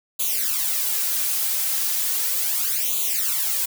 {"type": "noise with flanger", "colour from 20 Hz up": "blue", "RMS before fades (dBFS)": -23, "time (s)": [0.19, 3.66], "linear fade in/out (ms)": 10, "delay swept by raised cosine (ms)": [0.28, 3.88], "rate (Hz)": 0.36, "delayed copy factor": 0.85, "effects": []}